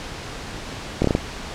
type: slowing click train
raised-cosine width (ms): 2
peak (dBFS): -4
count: 5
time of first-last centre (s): 1.02-1.151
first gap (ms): 24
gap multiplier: 1.21
effects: pink hiss -33 dBFS RMS until 1.54 s + low-pass 6000 Hz 12 dB/octave